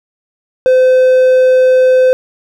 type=tone; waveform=triangle; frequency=513 Hz; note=C5; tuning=34 cents flat; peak=-3 dBFS; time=0.66-2.13 s; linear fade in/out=0 ms; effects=none